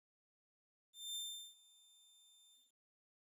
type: tone with ADSR envelope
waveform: sawtooth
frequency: 3584 Hz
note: A7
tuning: 31 cents sharp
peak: -38 dBFS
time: 0.93-2.74 s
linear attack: 220 ms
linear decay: 390 ms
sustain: -24 dB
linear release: 210 ms
effects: resampled to 32000 Hz + 13-bit